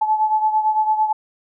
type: beating tone pair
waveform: sine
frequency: 862 / 870.9 Hz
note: A5 / A5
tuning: -36 / -18 cents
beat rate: 8.9 Hz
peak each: -16 / -22 dBFS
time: 0.01-1.13 s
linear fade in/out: 10 ms
effects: none